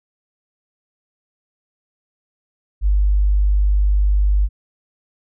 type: tone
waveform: sine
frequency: 50 Hz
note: G1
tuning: 35 cents sharp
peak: -12 dBFS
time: 2.81-4.49 s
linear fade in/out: 50 ms
effects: none